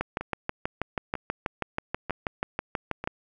two click trains, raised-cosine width 0.5 ms, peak -12 / -18 dBFS, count 20 / 4, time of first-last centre 0.01-3.075 / 0.21-3.04 s, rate 6.2 / 1.06 Hz, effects none

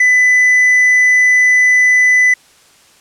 triangle tone, 1999 Hz, B6, 20 cents sharp, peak -5 dBFS, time 0-2.34 s, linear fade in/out 5 ms, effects white hiss -47 dBFS RMS until 3 s + low-pass 9000 Hz 12 dB/octave

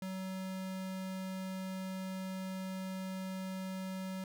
square tone, 188.6 Hz, F#3, 33 cents sharp, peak -39 dBFS, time 0.02-4.24 s, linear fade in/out 2 ms, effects none

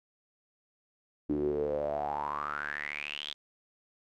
sawtooth tone with band-pass filter sweep, 73.42 Hz, D2, in tune, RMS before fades -34 dBFS, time 1.29-3.34 s, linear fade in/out 10 ms, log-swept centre 300 to 3600 Hz, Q 9.7, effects none

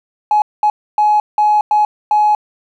triangle tone bursts at uneven times, 843 Hz, G#5, 26 cents sharp, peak -5 dBFS, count 6, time 0.31-0.42 / 0.63-0.7 / 0.98-1.2 / 1.38-1.61 / 1.71-1.85 / 2.11-2.35 s, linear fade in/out 2 ms, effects tanh soft clip ceiling -6 dBFS

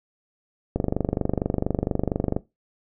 click train, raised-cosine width 2 ms, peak -9 dBFS, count 40, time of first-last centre 0.76-2.365 s, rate 24.3 Hz, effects noise-tail reverb RT60 0.2 s tail -17 dB re dry

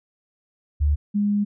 sine tone pair in turn, 73.42 / 205.2 Hz, D2 / G#3, 0 / -21 cents, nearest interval octave + tritone, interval 1779 cents, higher second, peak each -16 / -18 dBFS, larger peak first, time 0.8-0.96 / 1.14-1.45 s, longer second, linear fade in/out 20 ms, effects none

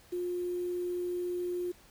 sine tone with quantisation, 355.5 Hz, F4, 31 cents sharp, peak -31 dBFS, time 0.12-1.72 s, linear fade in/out 10 ms, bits 9, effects pink hiss -59 dBFS RMS until 1.9 s

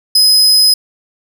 40% pulse tone, 5050 Hz, D#8, 25 cents sharp, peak -5 dBFS, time 0.15-0.74 s, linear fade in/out 5 ms, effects none

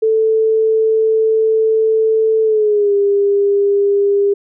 sine tone with pitch glide, 441.2 to 402.3 Hz, A4 to G4, +5 to +45 cents, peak -10 dBFS, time 0.02-4.34 s, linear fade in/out 10 ms, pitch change -160 cents, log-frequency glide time 2.43-2.94 s, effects none

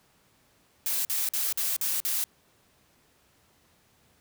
blue noise bursts, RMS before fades -28 dBFS, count 6, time 0.86-2.24 s, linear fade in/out 0 ms, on 190 ms, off 48 ms, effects pink hiss -64 dBFS RMS until 4.2 s + high-pass 60 Hz 12 dB/octave

